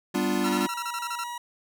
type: chord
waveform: square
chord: G dominant seventh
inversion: none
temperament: equal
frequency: 196 / 246.9 / 293.7 / 349.2 Hz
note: G3 / B3 / D4 / F4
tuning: 0 / 0 / 0 / 0 cents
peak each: -30 dBFS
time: 0.14-0.67 s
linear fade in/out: 10 ms
type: tone bursts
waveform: sawtooth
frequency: 1355 Hz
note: E6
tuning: 47 cents sharp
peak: -27 dBFS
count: 10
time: 0.44-1.238 s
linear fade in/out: 2 ms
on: 51 ms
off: 32 ms
type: tone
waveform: 40% pulse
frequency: 960 Hz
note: B5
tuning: 49 cents flat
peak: -32 dBFS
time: 0.45-1.38 s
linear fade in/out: 5 ms
effects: none